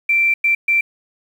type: tone bursts at uneven times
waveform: sine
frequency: 2349 Hz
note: D7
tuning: in tune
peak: -12 dBFS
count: 3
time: 0.09-0.34 / 0.44-0.55 / 0.68-0.81 s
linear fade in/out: 5 ms
effects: 7-bit